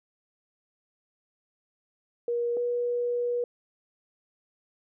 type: tone pair in turn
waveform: sine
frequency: 475.5 / 483.3 Hz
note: A#4 / B4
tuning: +34 / -38 cents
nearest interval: unison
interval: 28 cents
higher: second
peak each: -25 dBFS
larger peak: neither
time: 2.28-2.57 / 2.57-3.44 s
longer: second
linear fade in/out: 2 ms
effects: none